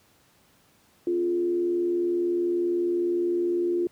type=tone with frequency modulation; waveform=sine; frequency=349.2 Hz; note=F4; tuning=in tune; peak=-22 dBFS; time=1.07-3.87 s; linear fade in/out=2 ms; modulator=79.8 Hz; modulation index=0.37; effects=pink hiss -61 dBFS RMS until 3.91 s + high-pass 80 Hz 12 dB/octave